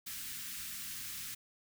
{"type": "band-stop noise", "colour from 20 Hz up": "white", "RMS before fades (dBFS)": -43, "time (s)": [0.06, 1.35], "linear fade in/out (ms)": 10, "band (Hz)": [260, 1400], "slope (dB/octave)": 24, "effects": []}